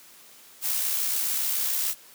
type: noise with amplitude modulation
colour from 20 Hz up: blue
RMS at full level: -25 dBFS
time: 0.61-1.95 s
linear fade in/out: 50 ms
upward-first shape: sine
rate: 67 Hz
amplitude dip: 35%
effects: white hiss -51 dBFS RMS until 2.14 s + high-pass 150 Hz 12 dB/octave